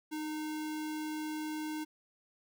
sine tone with sample-and-hold, 308.7 Hz, D#4, 14 cents flat, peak -35 dBFS, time 0.11-1.85 s, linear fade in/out 20 ms, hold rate 1225 Hz, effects none

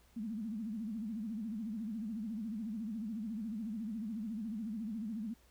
sine tone with vibrato, 218.4 Hz, A3, 13 cents flat, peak -37 dBFS, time 0.16-5.34 s, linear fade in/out 10 ms, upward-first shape sine, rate 14 Hz, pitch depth 140 cents each way, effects added 60 Hz sine -66 dBFS peak until 5.5 s + pink hiss -68 dBFS RMS until 5.5 s

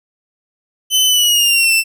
sawtooth tone with pitch glide, 3035 to 2673 Hz, F#7 to E7, +43 to +23 cents, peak -7 dBFS, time 0.9-1.84 s, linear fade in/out 50 ms, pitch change -220 cents, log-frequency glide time 1.06-1.73 s, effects none

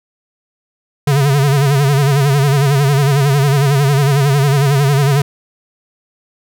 square tone with vibrato, 140 Hz, C#3, 18 cents sharp, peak -10 dBFS, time 1.07-5.22 s, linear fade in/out 5 ms, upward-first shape sine, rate 11 Hz, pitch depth 86 cents each way, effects none

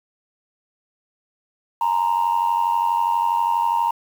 sine tone with amplitude modulation, 932.3 Hz, A#5, in tune, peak -12 dBFS, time 1.81-3.91 s, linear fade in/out 5 ms, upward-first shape sine, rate 92.3 Hz, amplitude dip 80%, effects tanh soft clip ceiling -12 dBFS + 7-bit

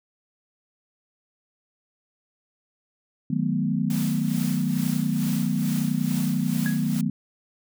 sine chord, B dominant seventh, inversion first, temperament equal with one note detuned, 155.56 / 185 / 215.6 / 246.9 Hz, D#3 / F#3 / A3 / B3, 0 / 0 / -35 / 0 cents, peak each -27 dBFS, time 3.3-7.1 s, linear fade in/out 5 ms
white noise with tremolo, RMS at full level -36 dBFS, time 3.9-7.01 s, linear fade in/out 2 ms, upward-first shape sine, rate 2.3 Hz, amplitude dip 60%
sine tone with exponential decay, 1664 Hz, G#6, 3 cents sharp, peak -26 dBFS, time 6.66-6.85 s, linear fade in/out 0 ms, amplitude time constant 40 ms
effects none

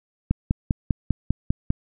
click train, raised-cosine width 5 ms, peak -7 dBFS, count 8, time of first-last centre 0.31-1.704 s, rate 5.02 Hz, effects none

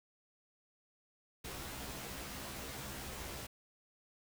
pink noise with comb filter, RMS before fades -45 dBFS, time 1.44-3.47 s, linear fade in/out 10 ms, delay 15 ms, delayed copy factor +1, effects none

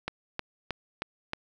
click train, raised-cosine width 0.3 ms, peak -15 dBFS, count 5, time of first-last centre 0.08-1.334 s, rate 3.19 Hz, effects none

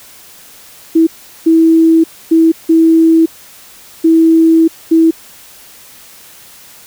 sine tone bursts at uneven times, 325.7 Hz, E4, 21 cents flat, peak -4 dBFS, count 6, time 0.95-1.07 / 1.46-2.04 / 2.31-2.52 / 2.69-3.26 / 4.04-4.68 / 4.91-5.11 s, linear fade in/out 10 ms, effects white hiss -38 dBFS RMS until 6.86 s

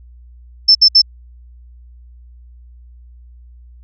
sine tone bursts, 5300 Hz, E8, 9 cents sharp, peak -4 dBFS, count 3, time 0.68-1.019 s, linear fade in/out 10 ms, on 71 ms, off 63 ms, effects added 60 Hz sine -38 dBFS peak until 3.83 s

